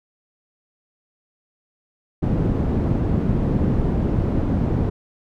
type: low-pass noise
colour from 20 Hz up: white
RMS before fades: -20 dBFS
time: 2.22-4.9 s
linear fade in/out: 10 ms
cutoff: 220 Hz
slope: 12 dB/octave
effects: none